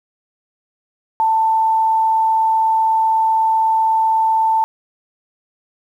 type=tone; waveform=sine; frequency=888 Hz; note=A5; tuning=16 cents sharp; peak=-12 dBFS; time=1.2-4.64 s; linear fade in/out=0 ms; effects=8-bit